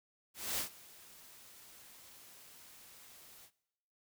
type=noise with ADSR envelope; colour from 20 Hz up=white; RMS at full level=-35 dBFS; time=0.34-3.51 s; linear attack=240 ms; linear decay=110 ms; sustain=-22 dB; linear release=69 ms; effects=noise-tail reverb RT60 0.9 s tail -21 dB re dry